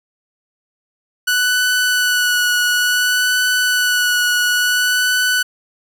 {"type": "tone with vibrato", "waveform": "sawtooth", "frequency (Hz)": 1480, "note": "F#6", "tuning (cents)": 0, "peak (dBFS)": -10, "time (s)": [1.27, 5.43], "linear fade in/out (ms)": 10, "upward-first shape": "sine", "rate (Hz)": 0.57, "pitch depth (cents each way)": 17, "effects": []}